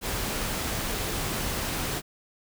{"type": "noise", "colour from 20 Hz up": "pink", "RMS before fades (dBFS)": -30, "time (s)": [0.01, 2.02], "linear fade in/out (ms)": 50, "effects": []}